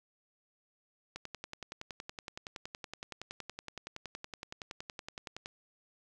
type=click train; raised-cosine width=0.2 ms; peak=-24 dBFS; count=47; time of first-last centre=1.16-5.459 s; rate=10.7 Hz; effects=none